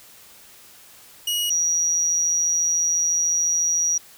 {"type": "tone pair in turn", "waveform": ["sawtooth", "sine"], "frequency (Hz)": [2900, 5767], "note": ["F#7", "F#8"], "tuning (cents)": [-35, -45], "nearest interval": "octave", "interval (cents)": 1190, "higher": "second", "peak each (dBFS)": -18, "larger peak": "neither", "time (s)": [[1.27, 1.5], [1.5, 3.98]], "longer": "second", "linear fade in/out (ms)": 5, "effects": ["white hiss -48 dBFS RMS until 4.17 s"]}